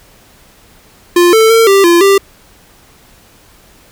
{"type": "tone with pitch steps", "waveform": "square", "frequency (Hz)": [350.1, 443.4, 453.7, 393.4, 343.3, 394.4], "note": ["F4", "A4", "A#4", "G4", "F4", "G4"], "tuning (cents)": [4, 13, -47, 6, -30, 11], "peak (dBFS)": -5, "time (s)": [1.16, 2.18], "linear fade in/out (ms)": 5, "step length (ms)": 170, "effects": ["pink hiss -44 dBFS RMS until 3.91 s"]}